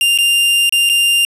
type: tone with dropouts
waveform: 45% pulse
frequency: 2794 Hz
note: F7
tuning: in tune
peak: -10 dBFS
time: 0.01-1.25 s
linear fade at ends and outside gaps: 1 ms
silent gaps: 0.177-0.186 / 0.694-0.724 / 0.892-0.897 s
effects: resampled to 32000 Hz